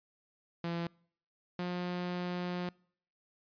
sawtooth tone pair in turn, 169.8 / 178.19 Hz, F3 / F3, -48 / +35 cents, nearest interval minor second, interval 83 cents, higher second, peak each -30 / -30 dBFS, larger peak neither, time 0.64-0.87 / 1.59-2.69 s, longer second, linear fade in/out 2 ms, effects noise-tail reverb RT60 0.6 s tail -26 dB re dry + resampled to 11025 Hz

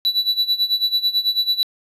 triangle tone with tremolo, 3951 Hz, B7, in tune, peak -12 dBFS, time 0.05-1.63 s, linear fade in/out 0 ms, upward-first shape sine, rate 9.1 Hz, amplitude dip 85%, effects resampled to 32000 Hz

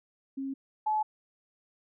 sine tone pair in turn, 270.5 / 858.8 Hz, C#4 / A5, -42 / -42 cents, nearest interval octave + minor sixth, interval 2000 cents, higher second, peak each -32 / -25 dBFS, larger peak second, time 0.37-0.54 / 0.86-1.03 s, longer neither, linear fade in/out 10 ms, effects none

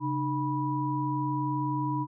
sine tone cluster, 135.5 / 303.2 / 979 Hz, C#3 / D#4 / B5, -39 / -45 / -15 cents, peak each -31 dBFS, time 0-2.07 s, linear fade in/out 50 ms, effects none

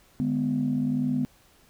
sine chord, G# diminished, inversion second, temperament just, 149.51 / 207.7 / 249.2 Hz, D3 / G#3 / B3, +31 / 0 / +16 cents, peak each -29 / -30 / -24 dBFS, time 0.2-1.25 s, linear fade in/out 0 ms, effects tanh soft clip ceiling -16 dBFS + pink hiss -59 dBFS RMS until 1.69 s

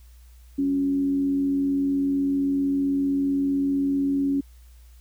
sine tone with frequency modulation, 277.7 Hz, C#4, 3 cents sharp, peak -20 dBFS, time 0.58-4.41 s, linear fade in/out 10 ms, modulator 84.4 Hz, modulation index 0.25, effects added 60 Hz sine -46 dBFS peak until 5 s + white hiss -61 dBFS RMS until 5 s

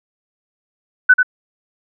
sine tone with echo, 1499 Hz, F#6, 22 cents sharp, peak -4 dBFS, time 1.09-1.14 s, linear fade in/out 10 ms, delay 91 ms, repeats 1, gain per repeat -6 dB, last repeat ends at 1.231 s, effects none

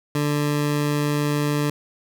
20% pulse tone, 147 Hz, D3, 2 cents sharp, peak -15 dBFS, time 0.15-1.7 s, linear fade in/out 2 ms, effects none

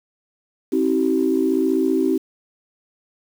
sine tone cluster, 266.1 / 321.2 / 382.3 Hz, C4 / E4 / G4, +29 / -45 / -43 cents, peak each -20 dBFS, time 0.72-2.18 s, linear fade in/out 10 ms, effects tanh soft clip ceiling -6 dBFS + 7-bit

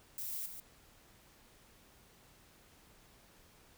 violet noise with echo, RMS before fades -41 dBFS, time 0.18-0.46 s, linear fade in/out 0 ms, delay 140 ms, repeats 1, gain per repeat -7 dB, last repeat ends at 0.6 s, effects pink hiss -63 dBFS RMS until 3.77 s

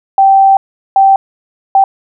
sine tone bursts at uneven times, 779 Hz, G5, 11 cents flat, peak -3 dBFS, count 3, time 0.18-0.57 / 0.96-1.16 / 1.75-1.84 s, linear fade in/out 2 ms, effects none

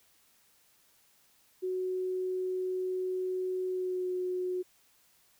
sine tone with pitch glide, 370 to 364.9 Hz, F#4 to F#4, 0 to -24 cents, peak -30 dBFS, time 1.62-4.63 s, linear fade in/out 20 ms, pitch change -24 cents, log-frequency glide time 3.67-4.11 s, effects white hiss -66 dBFS RMS until 5.39 s

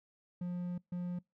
triangle tone bursts at uneven times, 177.3 Hz, F3, 26 cents sharp, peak -33 dBFS, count 2, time 0.41-0.78 / 0.92-1.19 s, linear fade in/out 5 ms, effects noise-tail reverb RT60 0.2 s tail -25 dB re dry

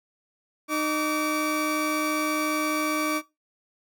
30% pulse tone pair together, 306.5 / 1151.5 Hz, D#4 / D6, -26 / -34 cents, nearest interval octave + major seventh, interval 2292 cents, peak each -24 dBFS, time 0.68-3.22 s, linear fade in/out 50 ms, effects noise-tail reverb RT60 0.2 s tail -18 dB re dry

